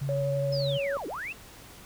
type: tone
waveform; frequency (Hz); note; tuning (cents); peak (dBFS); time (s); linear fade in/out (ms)
sine; 138.8; C#3; +3; -28; 0.01-0.78; 10
type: tone with vibrato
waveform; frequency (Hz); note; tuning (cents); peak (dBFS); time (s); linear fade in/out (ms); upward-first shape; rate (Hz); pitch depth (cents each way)
sine; 559; C#5; +14; -27; 0.09-0.97; 0; sine; 12; 11
type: linear two-way sweep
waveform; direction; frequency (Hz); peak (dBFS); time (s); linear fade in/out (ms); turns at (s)
sine; down then up; 5250 to 262 to 2801; -33; 0.52-1.33; 10; 1.07
effects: tanh soft clip ceiling -15 dBFS + pink hiss -49 dBFS RMS until 1.85 s